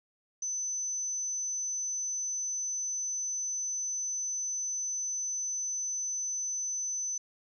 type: tone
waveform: sine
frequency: 6060 Hz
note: F#8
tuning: 40 cents sharp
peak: -31 dBFS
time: 0.42-7.18 s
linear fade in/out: 5 ms
effects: none